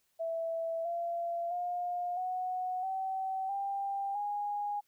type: tone with pitch steps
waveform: sine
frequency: 659.3 / 684.1 / 709.9 / 736.6 / 764.4 / 793.2 / 823 Hz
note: E5 / F5 / F5 / F#5 / G5 / G5 / G#5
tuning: 0 / -36 / +28 / -8 / -44 / +20 / -16 cents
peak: -32 dBFS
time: 0.19-4.81 s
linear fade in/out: 20 ms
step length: 660 ms
effects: white hiss -75 dBFS RMS until 4.87 s